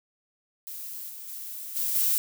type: noise with level steps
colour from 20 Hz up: violet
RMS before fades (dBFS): -38 / -41 / -38 / -28 / -24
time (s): 0.67-2.18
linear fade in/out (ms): 0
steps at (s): 1.08 / 1.27 / 1.75 / 1.94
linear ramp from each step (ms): 20
effects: none